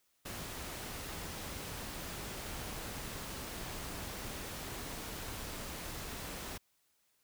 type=noise; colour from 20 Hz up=pink; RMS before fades=-43 dBFS; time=0.25-6.58 s; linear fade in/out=10 ms; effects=white hiss -75 dBFS RMS until 7.23 s